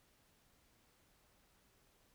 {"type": "silence", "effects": ["pink hiss -72 dBFS RMS until 2.14 s"]}